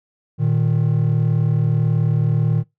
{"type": "tone pair together", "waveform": "triangle", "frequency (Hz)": [116.19, 154.6], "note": ["A#2", "D#3"], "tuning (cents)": [-5, -11], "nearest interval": "perfect fourth", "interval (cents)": 494, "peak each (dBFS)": -15, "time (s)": [0.38, 2.64], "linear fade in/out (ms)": 50, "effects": ["noise-tail reverb RT60 0.2 s tail -23 dB re dry", "tanh soft clip ceiling -7 dBFS"]}